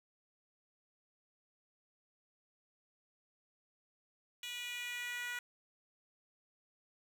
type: tone with high-pass filter sweep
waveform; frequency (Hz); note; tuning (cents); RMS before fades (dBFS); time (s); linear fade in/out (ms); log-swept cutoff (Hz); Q
10% pulse; 485.8; B4; -29; -42; 4.43-5.39; 2; 3000 to 1600; 2.4
effects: none